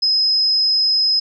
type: tone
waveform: sine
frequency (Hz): 5090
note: D#8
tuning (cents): +39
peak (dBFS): -13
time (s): 0.02-1.2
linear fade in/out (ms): 10
effects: none